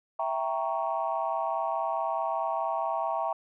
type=chord; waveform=sine; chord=E diminished seventh; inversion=none; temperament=equal; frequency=659.3 / 784 / 932.3 / 1108.7 Hz; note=E5 / G5 / Bb5 / Db6; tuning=0 / 0 / 0 / 0 cents; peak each=-31 / -32 / -32 / -34 dBFS; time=0.19-3.33 s; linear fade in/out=5 ms; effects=tanh soft clip ceiling -17 dBFS